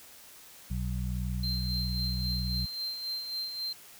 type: harmonic tone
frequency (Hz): 61.74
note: B1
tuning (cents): 0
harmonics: 1 / 2 / 3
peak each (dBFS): -32 / -35 / -37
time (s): 0.7-2.66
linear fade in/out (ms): 10
type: tone with tremolo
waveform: triangle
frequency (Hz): 4140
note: C8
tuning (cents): -19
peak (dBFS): -30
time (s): 1.43-3.73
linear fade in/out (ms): 5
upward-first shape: sine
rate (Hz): 3.7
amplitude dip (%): 50
effects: white hiss -52 dBFS RMS until 3.99 s